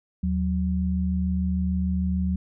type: tone pair together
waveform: sine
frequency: 77.78 / 184.48 Hz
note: D#2 / F#3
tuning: 0 / -5 cents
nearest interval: octave + minor third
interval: 1495 cents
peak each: -25 / -24 dBFS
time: 0.23-2.36 s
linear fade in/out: 5 ms
effects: none